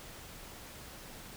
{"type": "silence", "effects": ["pink hiss -49 dBFS RMS until 1.36 s"]}